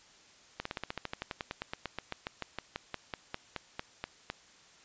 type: slowing click train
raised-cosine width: 0.3 ms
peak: -19 dBFS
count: 29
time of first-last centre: 0.6-4.301 s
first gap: 54 ms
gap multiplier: 1.06
effects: white hiss -59 dBFS RMS until 4.84 s + resampled to 16000 Hz